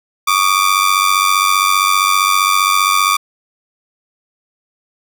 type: ring-modulated tone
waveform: sawtooth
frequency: 1174.7 Hz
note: D6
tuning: in tune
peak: -4 dBFS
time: 0.27-3.17 s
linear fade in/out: 10 ms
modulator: 47.6 Hz
effects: none